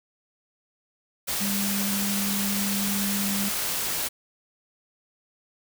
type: tone in noise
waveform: sine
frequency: 200 Hz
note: G3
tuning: 35 cents sharp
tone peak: -27 dBFS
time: 1.4-3.5 s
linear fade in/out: 20 ms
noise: white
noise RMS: -28 dBFS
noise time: 1.27-4.09 s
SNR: -2 dB
effects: none